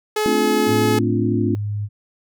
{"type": "tone", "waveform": "sawtooth", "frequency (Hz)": 426.3, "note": "G#4", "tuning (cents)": 45, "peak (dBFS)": -14, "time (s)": [0.16, 0.99], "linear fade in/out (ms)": 5}
{"type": "chord", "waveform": "sine", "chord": "D minor seventh", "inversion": "second", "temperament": "equal", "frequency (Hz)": [220, 261.6, 293.7, 349.2], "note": ["A3", "C4", "D4", "F4"], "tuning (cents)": [0, 0, 0, 0], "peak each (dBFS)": -23, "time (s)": [0.26, 1.55], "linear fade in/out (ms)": 0}
{"type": "tone with pitch glide", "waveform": "sine", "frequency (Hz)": [110.5, 103.7], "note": ["A2", "G#2"], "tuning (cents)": [8, -2], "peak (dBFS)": -21, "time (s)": [0.66, 1.89], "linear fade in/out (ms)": 50, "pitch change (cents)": -110, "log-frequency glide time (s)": [1.31, 1.56]}
{"effects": []}